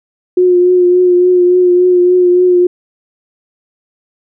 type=tone with vibrato; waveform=sine; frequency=359.5 Hz; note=F#4; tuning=50 cents flat; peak=-5 dBFS; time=0.37-2.67 s; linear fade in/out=5 ms; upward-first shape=triangle; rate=3.5 Hz; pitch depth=28 cents each way; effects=none